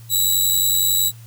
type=tone with amplitude modulation; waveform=10% pulse; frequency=3908 Hz; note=B7; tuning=19 cents flat; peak=-5 dBFS; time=0.09-1.12 s; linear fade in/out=50 ms; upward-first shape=sine; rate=90.9 Hz; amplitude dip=60%; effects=added 115 Hz sine -38 dBFS peak until 1.26 s + white hiss -50 dBFS RMS until 1.26 s